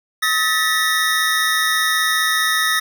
square tone cluster, 1275 / 1773 / 1932 / 3710 Hz, D#6 / A6 / B6 / A#7, +42 / +13 / -39 / -9 cents, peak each -22 dBFS, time 0.22-2.8 s, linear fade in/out 10 ms, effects none

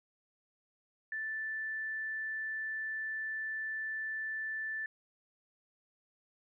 sine tone, 1760 Hz, A6, in tune, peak -35 dBFS, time 1.12-4.86 s, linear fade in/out 2 ms, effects none

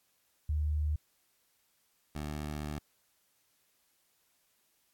sine / 15% pulse tone pair in turn, 75.5 / 74.81 Hz, D2 / D2, +48 / +33 cents, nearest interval unison, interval 15 cents, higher first, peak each -28 / -30 dBFS, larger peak first, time 0.49-0.96 / 2.15-2.79 s, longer second, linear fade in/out 5 ms, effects white hiss -73 dBFS RMS until 4.93 s + AAC 64 kbps

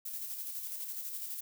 violet noise with tremolo, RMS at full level -39 dBFS, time 0.05-1.41 s, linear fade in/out 10 ms, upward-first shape square, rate 12 Hz, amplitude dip 35%, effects none

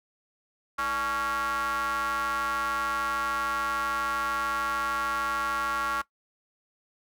square ring-modulated tone, 132.6 Hz, C3, 23 cents sharp, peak -24 dBFS, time 0.78-6.02 s, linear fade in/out 10 ms, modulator 1250 Hz, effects noise-tail reverb RT60 0.1 s tail -19 dB re dry

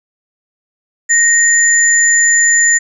sine tone pair together, 1864.7 / 7055 Hz, A#6 / A8, 0 / +4 cents, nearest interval octave + major seventh, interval 2304 cents, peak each -10 dBFS, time 1.09-2.79 s, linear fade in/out 20 ms, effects none

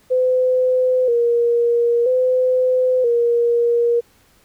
sine tone with vibrato, 490.4 Hz, B4, 12 cents flat, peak -13 dBFS, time 0.1-4.01 s, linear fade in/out 20 ms, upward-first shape square, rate 0.51 Hz, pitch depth 64 cents each way, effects pink hiss -55 dBFS RMS until 4.44 s

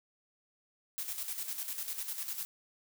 blue noise with tremolo, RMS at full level -37 dBFS, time 0.98-2.45 s, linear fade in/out 0 ms, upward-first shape square, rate 10 Hz, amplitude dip 55%, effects none

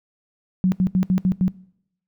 sine tone bursts at uneven times, 185 Hz, F#3, in tune, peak -14 dBFS, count 6, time 0.64-0.72 / 0.8-0.87 / 0.95-1.03 / 1.1-1.18 / 1.25-1.32 / 1.41-1.48 s, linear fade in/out 0 ms, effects noise-tail reverb RT60 0.7 s tail -22 dB re dry

